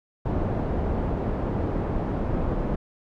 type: low-pass noise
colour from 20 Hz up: pink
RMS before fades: -26 dBFS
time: 0.25-2.76 s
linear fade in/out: 10 ms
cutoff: 670 Hz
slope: 12 dB/octave
effects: none